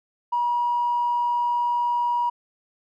triangle tone with tanh clipping, 961 Hz, B5, 48 cents flat, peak -20 dBFS, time 0.32-2.3 s, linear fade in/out 10 ms, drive 4 dB, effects none

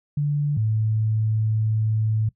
sine tone pair in turn, 145.9 / 109.3 Hz, D3 / A2, -11 / -11 cents, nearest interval perfect fourth, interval 500 cents, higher first, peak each -19 dBFS, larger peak neither, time 0.17-0.57 / 0.57-2.29 s, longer second, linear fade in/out 5 ms, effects noise-tail reverb RT60 0.1 s tail -20 dB re dry

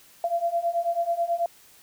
sine beating tone pair, 678 / 687.2 Hz, E5 / F5, +49 / -28 cents, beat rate 9.2 Hz, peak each -27 / -25 dBFS, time 0.24-1.46 s, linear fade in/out 2 ms, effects white hiss -54 dBFS RMS until 1.82 s

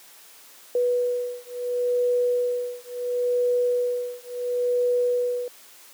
sine beating tone pair, 490 / 490.72 Hz, B4 / B4, -14 / -11 cents, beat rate 0.72 Hz, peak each -24 dBFS, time 0.75-5.48 s, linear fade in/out 2 ms, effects white hiss -49 dBFS RMS until 5.93 s + high-pass 300 Hz 12 dB/octave

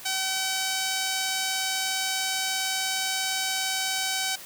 sawtooth tone with band-pass filter, 763 Hz, G5, 47 cents flat, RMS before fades -28 dBFS, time 0.05-4.36 s, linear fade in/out 10 ms, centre 6000 Hz, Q 0.76, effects white hiss -43 dBFS RMS until 4.45 s + high-pass 80 Hz 12 dB/octave

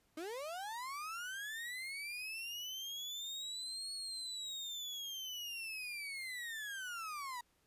35% pulse linear two-way sweep, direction up then down, 298.3 to 4357 to 946 Hz, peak -40 dBFS, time 0.17-7.41 s, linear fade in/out 5 ms, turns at 3.93 s, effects pink hiss -75 dBFS RMS until 7.66 s + resampled to 32000 Hz

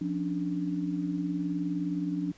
sine tone cluster, 175.2 / 274.3 / 293.6 Hz, F3 / C#4 / D4, +6 / -18 / 0 cents, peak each -32 / -37 / -31 dBFS, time 0.01-2.32 s, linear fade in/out 5 ms, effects pink hiss -58 dBFS RMS until 2.37 s + resampled to 16000 Hz

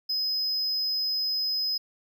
triangle tone, 5060 Hz, D#8, 28 cents sharp, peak -24 dBFS, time 0.09-1.78 s, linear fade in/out 10 ms, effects none

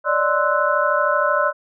sine tone cluster, 575 / 608 / 1041 / 1313 / 1485 Hz, D5 / D#5 / C6 / E6 / F#6, -37 / -40 / -9 / -7 / +6 cents, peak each -22 dBFS, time 0.04-1.53 s, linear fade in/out 50 ms, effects none

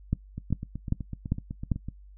two click trains, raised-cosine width 5 ms, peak -12 / -22 dBFS, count 5 / 13, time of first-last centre 0.13-1.717 / 0.38-1.886 s, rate 2.52 / 7.97 Hz, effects noise-tail reverb RT60 0.1 s tail -19 dB re dry + added 49 Hz sine -47 dBFS peak until 2.17 s

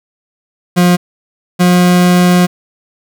40% pulse tone pair in turn, 177.4 / 178.63 Hz, F3 / F3, +27 / +39 cents, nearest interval unison, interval 12 cents, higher second, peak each -5 dBFS, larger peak neither, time 0.76-0.97 / 1.59-2.47 s, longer second, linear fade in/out 20 ms, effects none

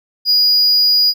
triangle tone, 4900 Hz, D#8, 27 cents flat, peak -8 dBFS, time 0.25-1.14 s, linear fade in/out 50 ms, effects none

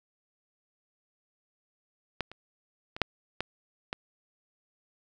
clicks, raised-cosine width 0.3 ms, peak -14 / -28 / -23 / -6 / -14 / -16 dBFS, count 6, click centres 2.207 / 2.316 / 2.965 / 3.017 / 3.406 / 3.929 s, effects none

